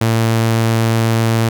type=tone; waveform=sawtooth; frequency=113.5 Hz; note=A#2; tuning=46 cents flat; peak=-8 dBFS; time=0.01-1.49 s; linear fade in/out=5 ms; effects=none